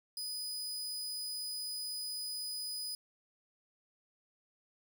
sawtooth tone, 4978 Hz, D#8, in tune, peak -35 dBFS, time 0.17-2.95 s, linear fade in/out 2 ms, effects none

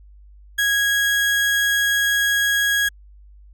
35% pulse tone, 1651 Hz, G#6, 11 cents flat, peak -15 dBFS, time 0.58-2.89 s, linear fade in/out 10 ms, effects added 50 Hz sine -43 dBFS peak until 3.53 s + AAC 64 kbps

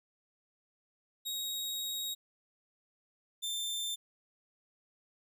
sawtooth tone pair in turn, 3782 / 3570 Hz, A#7 / A7, +24 / +24 cents, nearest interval minor second, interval 100 cents, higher first, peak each -32 / -31 dBFS, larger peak second, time 1.25-2.15 / 3.42-3.96 s, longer first, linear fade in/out 20 ms, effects none

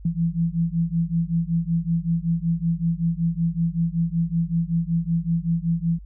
sine beating tone pair, 164.81 / 170.11 Hz, E3 / F3, 0 / -45 cents, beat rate 5.3 Hz, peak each -23 dBFS, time 0.05-5.99 s, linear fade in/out 5 ms, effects added 50 Hz sine -38 dBFS peak until 6.05 s

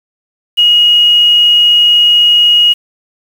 sine tone with quantisation, 2886 Hz, F#7, 44 cents flat, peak -4 dBFS, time 0.57-2.74 s, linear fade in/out 20 ms, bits 5, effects none

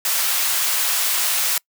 white high-pass noise, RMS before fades -20 dBFS, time 0.05-1.58 s, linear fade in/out 2 ms, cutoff 800 Hz, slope 12 dB/octave, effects noise-tail reverb RT60 0.1 s tail -26 dB re dry

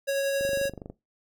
square tone with tremolo, 552 Hz, C#5, 7 cents flat, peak -24 dBFS, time 0.07-0.7 s, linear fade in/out 20 ms, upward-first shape triangle, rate 11 Hz, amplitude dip 25%
click train, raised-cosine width 2 ms, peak -25 dBFS, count 13, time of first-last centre 0.41-0.9 s, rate 24.5 Hz
effects noise-tail reverb RT60 0.2 s tail -19 dB re dry

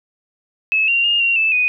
sine tone with pitch steps, 2594 / 2764 / 2830 / 2755 / 2632 / 2488 Hz, E7 / F7 / F7 / F7 / E7 / D#7, -28 / -19 / +22 / -24 / -3 / -1 cents, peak -13 dBFS, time 0.72-1.68 s, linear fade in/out 0 ms, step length 160 ms, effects none

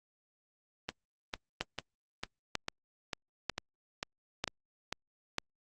two click trains, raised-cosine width 0.2 ms, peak -17 / -14 dBFS, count 10 / 5, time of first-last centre 0.89-4.926 / 1.61-5.384 s, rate 2.23 / 1.06 Hz, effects Opus 24 kbps

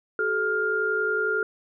sine tone cluster, 381.2 / 432.1 / 1406 Hz, G4 / A4 / F6, -48 / -31 / +11 cents, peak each -31 / -27 / -24 dBFS, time 0.19-1.43 s, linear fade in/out 2 ms, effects none

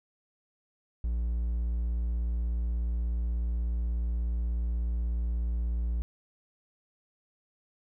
triangle tone, 58.27 Hz, A#1, in tune, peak -25 dBFS, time 1.04-6.02 s, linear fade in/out 0 ms, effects none

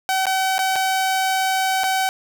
sawtooth tone with dropouts, 761 Hz, F#5, 48 cents sharp, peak -14 dBFS, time 0.09-2.09 s, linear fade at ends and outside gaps 0 ms, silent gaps 0.256-0.267 / 0.581-0.591 / 0.757-0.761 / 1.835-1.84 s, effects none

